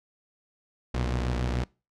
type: tone pair together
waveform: sawtooth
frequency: 62.6 / 118.17 Hz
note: B1 / A#2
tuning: +24 / +24 cents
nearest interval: major seventh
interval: 1100 cents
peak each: -23 / -29 dBFS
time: 0.94-1.64 s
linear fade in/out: 5 ms
effects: noise-tail reverb RT60 0.3 s tail -24 dB re dry + low-pass 6000 Hz 12 dB/octave